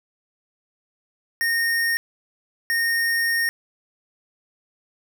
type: tone bursts at uneven times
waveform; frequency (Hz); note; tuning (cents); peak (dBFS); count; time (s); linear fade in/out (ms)
square; 1845; A#6; -18; -20; 2; 1.41-1.97 / 2.7-3.49; 0
effects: none